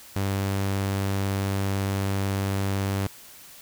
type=tone; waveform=sawtooth; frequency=98 Hz; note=G2; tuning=in tune; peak=-20 dBFS; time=0.16-3.07 s; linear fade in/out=0 ms; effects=white hiss -47 dBFS RMS until 3.61 s